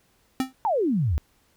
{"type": "tone with exponential decay", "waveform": "square", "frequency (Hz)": 261.6, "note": "C4", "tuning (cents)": 0, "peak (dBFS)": -19, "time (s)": [0.4, 0.53], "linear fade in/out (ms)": 1, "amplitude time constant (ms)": 28}
{"type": "exponential sweep", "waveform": "sine", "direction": "down", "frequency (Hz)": [940, 65.2], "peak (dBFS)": -20, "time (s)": [0.65, 1.18], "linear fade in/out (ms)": 0}
{"effects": ["pink hiss -64 dBFS RMS until 1.56 s"]}